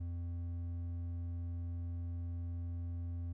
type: tone with hard clipping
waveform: sine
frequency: 86.1 Hz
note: F2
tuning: 24 cents flat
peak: -39 dBFS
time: 0-3.33 s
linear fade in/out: 10 ms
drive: 5 dB
effects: none